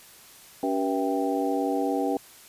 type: tone cluster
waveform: sine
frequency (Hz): 281.8 / 385.7 / 482.8 / 661 / 786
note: C#4 / G4 / B4 / E5 / G5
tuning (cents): +29 / -28 / -39 / +5 / +4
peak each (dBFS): -27 / -31 / -30 / -33 / -30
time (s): 0.63-2.17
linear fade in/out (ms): 2
effects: white hiss -50 dBFS RMS until 2.48 s + resampled to 32000 Hz